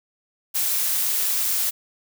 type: noise with amplitude modulation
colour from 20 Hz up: blue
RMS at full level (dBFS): -21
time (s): 0.54-1.71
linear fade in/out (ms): 20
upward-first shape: sine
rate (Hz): 184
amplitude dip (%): 35
effects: none